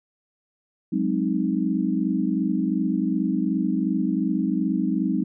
sine chord, Ab dominant seventh, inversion third, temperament equal, 185 / 207.7 / 261.6 / 311.1 Hz, Gb3 / Ab3 / C4 / Eb4, 0 / 0 / 0 / 0 cents, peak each -26 dBFS, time 0.92-5.24 s, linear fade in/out 10 ms, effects none

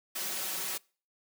white noise with comb filter, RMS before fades -35 dBFS, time 0.15-0.78 s, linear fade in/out 10 ms, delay 5.3 ms, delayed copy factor +0.8, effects noise-tail reverb RT60 0.4 s tail -25 dB re dry + high-pass 200 Hz 12 dB/octave

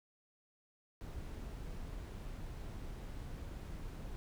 brown noise, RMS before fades -45 dBFS, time 1.01-4.16 s, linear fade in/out 0 ms, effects none

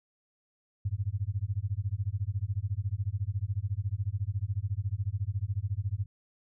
sine tone with tremolo, 100.2 Hz, G2, 38 cents sharp, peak -25 dBFS, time 0.85-6.06 s, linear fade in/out 5 ms, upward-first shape sine, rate 14 Hz, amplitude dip 100%, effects none

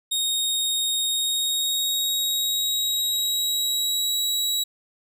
sawtooth tone with pitch glide, 3726 to 3880 Hz, A#7 to B7, -2 to -31 cents, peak -19 dBFS, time 0.11-4.64 s, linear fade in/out 10 ms, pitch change +71 cents, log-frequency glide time 1.07-4.15 s, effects none

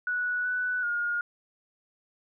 sine tone with pitch steps, 1472 / 1489 / 1426 Hz, F#6 / F#6 / F6, -9 / +11 / +36 cents, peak -26 dBFS, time 0.07-1.21 s, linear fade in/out 2 ms, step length 380 ms, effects none

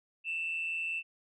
sine tone with amplitude modulation, 2669 Hz, E7, 21 cents sharp, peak -29 dBFS, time 0.24-1.03 s, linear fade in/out 50 ms, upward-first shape sine, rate 165 Hz, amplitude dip 50%, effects tanh soft clip ceiling -26 dBFS

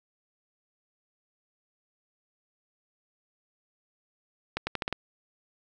accelerating click train, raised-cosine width 0.3 ms, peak -13 dBFS, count 6, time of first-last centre 4.57-4.927 s, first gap 100 ms, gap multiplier 0.83, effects none

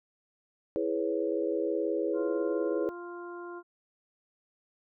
sine chord, C# minor seventh, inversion first, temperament equal, 329.6 / 415.3 / 493.9 / 554.4 Hz, E4 / G#4 / B4 / C#5, 0 / 0 / 0 / 0 cents, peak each -32 / -32 / -33 / -35 dBFS, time 0.76-2.89 s, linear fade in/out 0 ms
harmonic tone, 349.2 Hz, F4, in tune, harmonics 1 / 2 / 3 / 4, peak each -40 / -50 / -46 / -48 dBFS, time 2.13-3.63 s, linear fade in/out 50 ms
effects none

